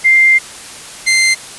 sine / sawtooth tone pair in turn, 2097 / 2085 Hz, C7 / C7, +3 / -7 cents, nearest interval unison, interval 10 cents, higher first, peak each -5 dBFS, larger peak neither, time 0.04-0.39 / 1.06-1.35 s, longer first, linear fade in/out 20 ms, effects white hiss -31 dBFS RMS until 1.58 s + resampled to 24000 Hz

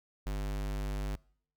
square tone, 49.94 Hz, G1, 33 cents sharp, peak -33 dBFS, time 0.26-1.16 s, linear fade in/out 10 ms, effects noise-tail reverb RT60 0.6 s tail -24 dB re dry

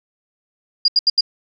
sine tone bursts, 4843 Hz, D#8, 48 cents flat, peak -10 dBFS, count 4, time 0.85-1.209 s, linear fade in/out 5 ms, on 32 ms, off 77 ms, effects none

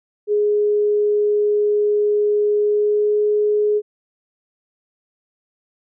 sine tone with pitch glide, 416.6 to 419.3 Hz, G#4 to G#4, +5 to +17 cents, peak -14 dBFS, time 0.27-3.82 s, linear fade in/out 50 ms, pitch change +12 cents, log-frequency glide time 2.58-3.19 s, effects none

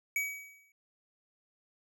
square tone with exponential decay, 2270 Hz, C#7, 41 cents sharp, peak -28 dBFS, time 0.16-0.72 s, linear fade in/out 2 ms, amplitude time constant 120 ms, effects none

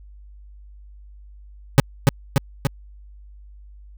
40% pulse tone with echo, 138.3 Hz, C#3, 4 cents flat, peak -6 dBFS, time 1.78-1.8 s, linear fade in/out 0 ms, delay 290 ms, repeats 3, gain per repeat -3 dB, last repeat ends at 2.67 s, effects added 50 Hz sine -41 dBFS peak until 3.97 s

